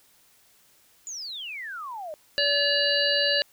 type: exponential sweep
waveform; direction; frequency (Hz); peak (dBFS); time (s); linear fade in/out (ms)
sine; down; 7070 to 587.3; -33; 1.07-2.14; 0
type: harmonic tone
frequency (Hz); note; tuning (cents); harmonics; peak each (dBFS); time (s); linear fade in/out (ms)
573; D5; -43; 1 / 3 / 5 / 7 / 8; -27 / -27 / -27 / -27 / -27; 2.38-3.42; 0
effects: white hiss -60 dBFS RMS until 3.52 s